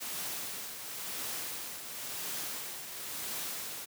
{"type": "noise with tremolo", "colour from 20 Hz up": "white", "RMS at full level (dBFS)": -37, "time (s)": [0, 3.86], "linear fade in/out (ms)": 20, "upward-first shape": "triangle", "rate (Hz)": 0.96, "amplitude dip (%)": 55, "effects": ["high-pass 100 Hz 12 dB/octave"]}